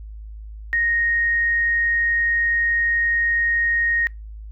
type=tone; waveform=sine; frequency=1864.7 Hz; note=A#6; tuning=in tune; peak=-17 dBFS; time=0.73-4.07 s; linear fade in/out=0 ms; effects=noise-tail reverb RT60 0.2 s tail -25 dB re dry + added 53 Hz sine -33 dBFS peak until 4.51 s